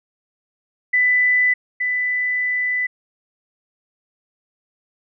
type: tone pair in turn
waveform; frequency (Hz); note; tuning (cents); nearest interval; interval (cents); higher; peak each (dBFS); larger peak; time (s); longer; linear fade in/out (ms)
sine; 1993 / 1993; B6 / B6; +15 / +15; unison; 0; neither; -13 / -18; first; 0.93-1.54 / 1.8-2.87; second; 10
effects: none